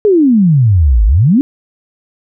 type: exponential two-way sweep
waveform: sine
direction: down then up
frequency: 435.1 to 48.89 to 295.9 Hz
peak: -5 dBFS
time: 0.05-1.41 s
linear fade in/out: 0 ms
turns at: 1.05 s
effects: none